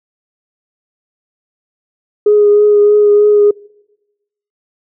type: tone with vibrato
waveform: sine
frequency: 415.3 Hz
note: G#4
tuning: in tune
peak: -4 dBFS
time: 2.26-3.51 s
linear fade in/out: 5 ms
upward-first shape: triangle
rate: 3.2 Hz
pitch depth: 18 cents each way
effects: noise-tail reverb RT60 1.0 s tail -25 dB re dry + tanh soft clip ceiling 0 dBFS